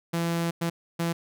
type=tone bursts at uneven times; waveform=sawtooth; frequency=168.5 Hz; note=E3; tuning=38 cents sharp; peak=-21 dBFS; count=3; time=0.13-0.51 / 0.61-0.7 / 0.99-1.13 s; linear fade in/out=10 ms; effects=none